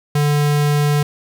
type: tone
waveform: square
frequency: 146.8 Hz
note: D3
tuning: in tune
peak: -14 dBFS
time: 0.15-1.03 s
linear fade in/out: 5 ms
effects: 8-bit

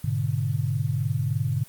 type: chord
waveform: sine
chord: G# diminished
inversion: none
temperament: equal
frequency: 103.83 / 123.47 / 146.83 Hz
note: G#2 / B2 / D3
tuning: 0 / 0 / 0 cents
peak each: -27 dBFS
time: 0.04-1.64 s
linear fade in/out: 5 ms
effects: white hiss -50 dBFS RMS until 1.68 s + Opus 32 kbps

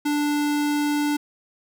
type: tone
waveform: square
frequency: 293.7 Hz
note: D4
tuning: in tune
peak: -21 dBFS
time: 0.05-1.17 s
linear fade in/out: 10 ms
effects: none

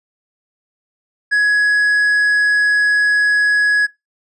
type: tone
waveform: triangle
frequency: 1676 Hz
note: G#6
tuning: 15 cents sharp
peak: -9 dBFS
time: 1.31-3.87 s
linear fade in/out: 20 ms
effects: noise-tail reverb RT60 0.2 s tail -22 dB re dry + resampled to 24000 Hz

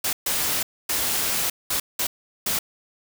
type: noise bursts at uneven times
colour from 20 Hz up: white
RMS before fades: -24 dBFS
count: 6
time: 0.04-0.13 / 0.26-0.63 / 0.89-1.5 / 1.7-1.8 / 1.99-2.07 / 2.46-2.59 s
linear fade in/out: 5 ms
effects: none

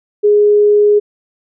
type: tone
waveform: sine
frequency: 415.3 Hz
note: G#4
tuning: in tune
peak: -6 dBFS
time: 0.23-1 s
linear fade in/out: 20 ms
effects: none

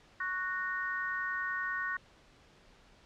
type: harmonic tone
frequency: 370 Hz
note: F#4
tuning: in tune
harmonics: 3 / 4 / 5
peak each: -39 / -36 / -36 dBFS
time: 0.2-1.97 s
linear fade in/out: 5 ms
effects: pink hiss -61 dBFS RMS until 3.05 s + low-pass 5000 Hz 12 dB/octave

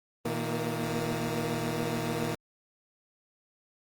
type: tone cluster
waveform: 15% pulse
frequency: 119 / 159.5 / 230.9 Hz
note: A#2 / D#3 / A#3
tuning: +36 / +43 / -16 cents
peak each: -28 / -27 / -28 dBFS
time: 0.25-2.35 s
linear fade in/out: 5 ms
effects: Opus 24 kbps

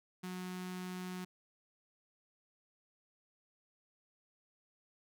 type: tone with notch filter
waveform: sawtooth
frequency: 182.7 Hz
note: F#3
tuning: 22 cents flat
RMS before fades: -43 dBFS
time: 0.23-1.25 s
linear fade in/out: 10 ms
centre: 550 Hz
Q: 1.6
effects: none

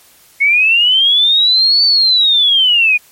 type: linear two-way sweep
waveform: sine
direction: up then down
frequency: 2176 to 4549 to 2417 Hz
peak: -7 dBFS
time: 0.4-2.98 s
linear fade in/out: 20 ms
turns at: 1.85 s
effects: white hiss -46 dBFS RMS until 3.11 s + MP3 64 kbps

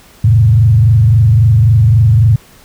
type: tone with frequency modulation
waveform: sine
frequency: 110.8 Hz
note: A2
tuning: 13 cents sharp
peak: -4 dBFS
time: 0.24-2.36 s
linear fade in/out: 5 ms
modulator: 23.7 Hz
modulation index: 0.84
effects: pink hiss -42 dBFS RMS until 2.64 s

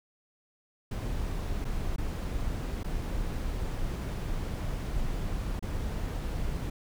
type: noise with dropouts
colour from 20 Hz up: brown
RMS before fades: -32 dBFS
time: 0.91-6.7 s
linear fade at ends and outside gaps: 5 ms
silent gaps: 1.645-1.65 / 1.962-1.981 / 2.833-2.843 / 5.594-5.625 s
effects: none

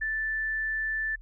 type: tone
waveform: sine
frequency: 1760 Hz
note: A6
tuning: in tune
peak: -27 dBFS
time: 0.01-1.16 s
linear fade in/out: 10 ms
effects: added 40 Hz sine -44 dBFS peak until 1.21 s

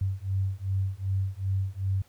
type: beating tone pair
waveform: sine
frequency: 95 / 97.6 Hz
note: F#2 / G2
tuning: +46 / -7 cents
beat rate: 2.6 Hz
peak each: -29 dBFS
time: 0.01-2.02 s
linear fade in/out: 5 ms
effects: pink hiss -62 dBFS RMS until 2.08 s

